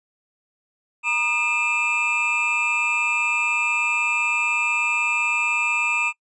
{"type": "tone cluster", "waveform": "triangle", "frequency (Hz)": [952, 1223, 2416, 2626], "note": ["A#5", "D#6", "D7", "E7"], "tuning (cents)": [36, -30, 48, -7], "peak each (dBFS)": [-27, -28, -22, -20], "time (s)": [1.03, 6.13], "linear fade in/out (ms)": 50, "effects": ["noise-tail reverb RT60 0.1 s tail -23 dB re dry", "resampled to 22050 Hz"]}